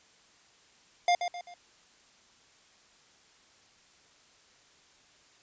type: tone with echo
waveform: square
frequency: 705 Hz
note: F5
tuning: 16 cents sharp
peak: -22 dBFS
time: 1.08-1.15 s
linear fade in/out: 2 ms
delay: 130 ms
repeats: 3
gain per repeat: -8 dB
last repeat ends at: 1.54 s
effects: white hiss -61 dBFS RMS until 5.42 s + resampled to 16000 Hz